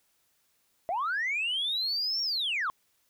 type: linear two-way sweep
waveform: sine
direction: up then down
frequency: 637 to 5588 to 1018 Hz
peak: -26 dBFS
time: 0.89-2.7 s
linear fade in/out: 0 ms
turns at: 2.22 s
effects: tanh soft clip ceiling -24 dBFS + white hiss -71 dBFS RMS until 3.09 s